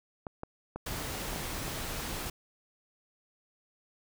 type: clicks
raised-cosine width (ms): 1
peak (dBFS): -23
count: 6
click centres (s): 0.268 / 0.434 / 0.76 / 1.331 / 1.361 / 1.68
type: noise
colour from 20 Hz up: pink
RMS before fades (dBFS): -37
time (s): 0.86-2.3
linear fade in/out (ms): 5
effects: none